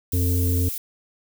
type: noise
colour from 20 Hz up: violet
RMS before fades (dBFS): -30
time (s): 0.12-0.78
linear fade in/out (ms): 2
type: harmonic tone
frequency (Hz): 88.6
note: F2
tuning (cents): +25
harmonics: 1 / 3 / 5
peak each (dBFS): -19 / -28 / -33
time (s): 0.13-0.69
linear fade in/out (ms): 5
effects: none